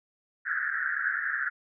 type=band-pass noise; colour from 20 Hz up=white; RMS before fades=-30 dBFS; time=0.45-1.5 s; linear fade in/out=20 ms; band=1400 to 1800 Hz; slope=96 dB/octave; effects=none